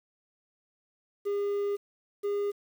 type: tone pair in turn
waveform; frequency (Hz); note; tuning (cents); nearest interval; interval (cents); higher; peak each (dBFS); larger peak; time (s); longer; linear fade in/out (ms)
triangle; 405.4 / 407; G#4 / G#4; -42 / -35; unison; 7; second; -25; neither; 1.25-1.77 / 2.23-2.52; first; 20
effects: 9-bit